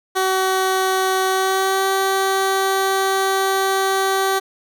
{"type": "tone with pitch glide", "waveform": "15% pulse", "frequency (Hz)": [378, 385.9], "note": ["F#4", "G4"], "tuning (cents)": [37, -27], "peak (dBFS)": -10, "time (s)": [0.15, 4.4], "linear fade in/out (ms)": 20, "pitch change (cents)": 36, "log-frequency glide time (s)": [1.27, 1.86], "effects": []}